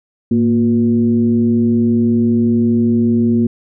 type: tone with frequency modulation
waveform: sine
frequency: 233.1 Hz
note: A#3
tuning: in tune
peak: -10 dBFS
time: 0.31-3.47 s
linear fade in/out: 5 ms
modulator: 127 Hz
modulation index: 0.66
effects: none